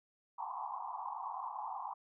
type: band-pass noise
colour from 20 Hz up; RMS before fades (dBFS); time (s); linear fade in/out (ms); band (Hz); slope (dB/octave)
white; -42; 0.38-1.94; 10; 750 to 1100; 96
effects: none